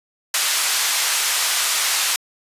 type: band-pass noise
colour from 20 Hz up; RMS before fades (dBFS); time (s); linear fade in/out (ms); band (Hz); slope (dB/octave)
white; -20; 0.34-2.16; 2; 980 to 9000; 12
effects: resampled to 32000 Hz